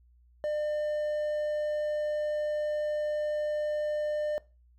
triangle tone, 601 Hz, D5, 40 cents sharp, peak -26 dBFS, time 0.44-4.38 s, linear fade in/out 0 ms, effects noise-tail reverb RT60 0.3 s tail -20 dB re dry + added 60 Hz sine -58 dBFS peak until 4.78 s

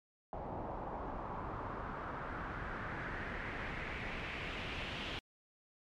pink noise with low-pass filter sweep, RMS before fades -42 dBFS, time 0.33-5.19 s, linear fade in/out 0 ms, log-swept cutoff 780 to 3100 Hz, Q 2.6, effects MP3 96 kbps

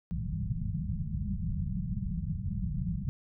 white low-pass noise, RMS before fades -33 dBFS, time 0.11-3.09 s, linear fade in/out 0 ms, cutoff 200 Hz, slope 96 dB/octave, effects none

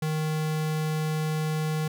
square tone, 155.56 Hz, D#3, in tune, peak -26 dBFS, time 0.02-1.88 s, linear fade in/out 5 ms, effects none

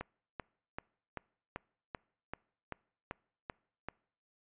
click train, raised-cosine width 0.5 ms, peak -24 dBFS, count 11, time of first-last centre 0.01-3.886 s, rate 2.58 Hz, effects noise-tail reverb RT60 0.6 s tail -25 dB re dry + resampled to 8000 Hz

